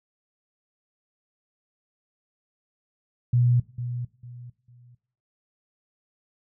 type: tone with echo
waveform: sine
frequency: 121.9 Hz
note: B2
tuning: 22 cents flat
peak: -17 dBFS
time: 3.33-3.6 s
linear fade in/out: 5 ms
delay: 450 ms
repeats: 3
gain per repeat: -11 dB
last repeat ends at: 4.95 s
effects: noise-tail reverb RT60 0.5 s tail -18 dB re dry